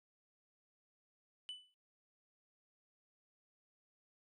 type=tone with exponential decay; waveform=triangle; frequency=2991 Hz; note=F#7; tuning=18 cents sharp; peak=-39 dBFS; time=1.49-1.74 s; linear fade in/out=0 ms; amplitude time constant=54 ms; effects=noise-tail reverb RT60 0.1 s tail -18 dB re dry + resampled to 24000 Hz